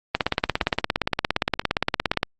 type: click train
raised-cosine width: 0.3 ms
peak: -3 dBFS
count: 37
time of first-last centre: 0.15-2.231 s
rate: 17.3 Hz
effects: Opus 24 kbps